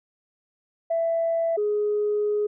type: tone pair in turn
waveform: sine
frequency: 664 / 417.5 Hz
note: E5 / G#4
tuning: +12 / +9 cents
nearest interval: minor sixth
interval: 803 cents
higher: first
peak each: -20 dBFS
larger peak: neither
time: 0.9-1.57 / 1.57-2.47 s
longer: second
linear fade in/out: 10 ms
effects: tanh soft clip ceiling -16 dBFS